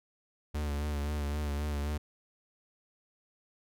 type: tone with vibrato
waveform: 45% pulse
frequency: 73.42 Hz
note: D2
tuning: in tune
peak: -31 dBFS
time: 0.54-1.98 s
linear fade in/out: 10 ms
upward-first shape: sine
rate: 3.8 Hz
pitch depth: 40 cents each way
effects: none